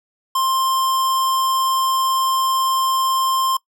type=tone; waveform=square; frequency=1053 Hz; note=C6; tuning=11 cents sharp; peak=-17 dBFS; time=0.35-3.57 s; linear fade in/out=5 ms; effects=noise-tail reverb RT60 0.1 s tail -22 dB re dry